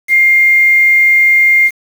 sine tone with quantisation, 2115 Hz, C7, 18 cents sharp, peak -5 dBFS, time 0.08-1.71 s, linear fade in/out 50 ms, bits 5, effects none

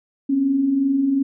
sine tone pair together, 252 / 274.6 Hz, B3 / C#4, +35 / -16 cents, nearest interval minor second, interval 149 cents, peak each -27 / -16 dBFS, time 0.29-1.23 s, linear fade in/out 10 ms, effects none

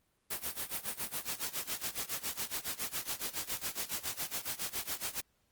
white noise with tremolo, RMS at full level -35 dBFS, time 0.3-5.21 s, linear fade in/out 10 ms, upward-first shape sine, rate 7.2 Hz, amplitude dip 90%, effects pink hiss -75 dBFS RMS until 5.51 s + Opus 32 kbps

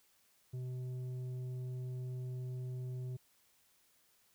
triangle tone with tanh clipping, 126.8 Hz, B2, 46 cents sharp, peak -40 dBFS, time 0.53-3.17 s, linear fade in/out 10 ms, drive 11 dB, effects white hiss -71 dBFS RMS until 4.34 s

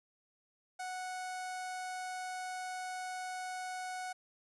sawtooth tone with notch filter, 738 Hz, F#5, 5 cents flat, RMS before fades -41 dBFS, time 0.79-4.13 s, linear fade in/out 10 ms, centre 3200 Hz, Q 2, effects resampled to 24000 Hz + 12-bit

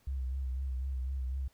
sine tone with vibrato, 65.41 Hz, C2, in tune, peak -32 dBFS, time 0.07-1.48 s, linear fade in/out 5 ms, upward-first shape sine, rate 4 Hz, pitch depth 57 cents each way, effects pink hiss -69 dBFS RMS until 1.53 s

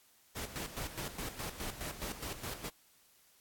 pink noise with tremolo, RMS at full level -40 dBFS, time 0.35-2.7 s, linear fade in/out 20 ms, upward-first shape square, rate 4.8 Hz, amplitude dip 65%, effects white hiss -66 dBFS RMS until 3.4 s + AAC 64 kbps

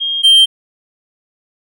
sine / triangle tone pair in turn, 3230 / 3149 Hz, G#7 / G7, -49 / +7 cents, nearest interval unison, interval 44 cents, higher first, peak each -15 / -3 dBFS, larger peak second, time 0-0.23 / 0.23-0.46 s, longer neither, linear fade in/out 20 ms, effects none

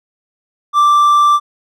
triangle tone, 1174.7 Hz, D6, in tune, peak -5 dBFS, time 0.73-1.4 s, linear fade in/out 50 ms, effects none

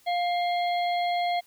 harmonic tone with a mistuned harmonic, 703 Hz, F5, 11 cents sharp, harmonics 1 / 3 / 5 / 6, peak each -24 / -34 / -38 / -40 dBFS, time 0.06-1.41 s, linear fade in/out 20 ms, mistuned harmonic 5, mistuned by -110 cents, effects white hiss -60 dBFS RMS until 1.46 s

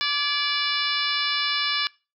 harmonic tone with a mistuned harmonic, 583 Hz, D5, 13 cents flat, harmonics 2 / 3 / 4 / 5 / 6 / 7 / 8 / 9, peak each -31 / -30 / -30 / -31 / -29 / -30 / -33 / -31 dBFS, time 0.01-1.87 s, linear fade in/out 0 ms, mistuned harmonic 3, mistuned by -43 cents, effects noise-tail reverb RT60 0.3 s tail -23 dB re dry

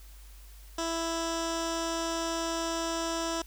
15% pulse tone with low-pass filter, 330.6 Hz, E4, 5 cents sharp, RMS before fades -32 dBFS, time 0.78-3.42 s, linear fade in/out 5 ms, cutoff 6700 Hz, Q 2.8, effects added 50 Hz sine -47 dBFS peak until 3.46 s + white hiss -57 dBFS RMS until 3.46 s

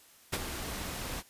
pink noise with ADSR envelope, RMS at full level -29 dBFS, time 0.32-1.23 s, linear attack 18 ms, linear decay 33 ms, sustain -9 dB, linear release 40 ms, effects white hiss -59 dBFS RMS until 1.29 s + resampled to 32000 Hz

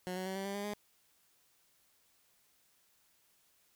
15% pulse tone with pitch steps, 182.1 / 186.03 / 190.05 / 194.16 / 198.35 / 202.6 / 207 Hz, F#3 / F#3 / F#3 / G3 / G3 / G#3 / G#3, -27 / +10 / +47 / -16 / +21 / -43 / -5 cents, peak -31 dBFS, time 0.07-0.735 s, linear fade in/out 0 ms, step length 95 ms, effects white hiss -71 dBFS RMS until 3.75 s

